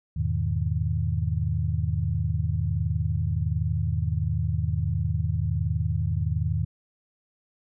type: chord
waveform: sine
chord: E major seventh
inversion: none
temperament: equal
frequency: 82.41 / 103.83 / 123.47 / 155.56 Hz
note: E2 / G#2 / B2 / D#3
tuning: 0 / 0 / 0 / 0 cents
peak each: -27 / -28 / -31 / -29 dBFS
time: 0.16-6.65 s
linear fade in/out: 10 ms
effects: none